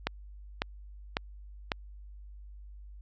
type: click train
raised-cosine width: 0.3 ms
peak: -12 dBFS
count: 4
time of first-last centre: 0.07-1.718 s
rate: 1.82 Hz
effects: added 50 Hz sine -45 dBFS peak until 3.01 s + resampled to 16000 Hz